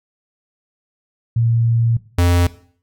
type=tone pair in turn; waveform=sine / square; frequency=115.9 / 87.5 Hz; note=A#2 / F2; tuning=-10 / +4 cents; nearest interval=perfect fourth; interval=486 cents; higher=first; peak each=-13 / -12 dBFS; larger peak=second; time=1.36-1.97 / 2.18-2.47 s; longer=first; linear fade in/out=5 ms; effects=noise-tail reverb RT60 0.5 s tail -17 dB re dry